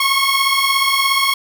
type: beating tone pair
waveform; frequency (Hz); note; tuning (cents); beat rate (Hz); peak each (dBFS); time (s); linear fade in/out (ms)
15% pulse; 1084 / 1101; C#6 / C#6; -39 / -12; 17; -10; 0-1.34; 5
effects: none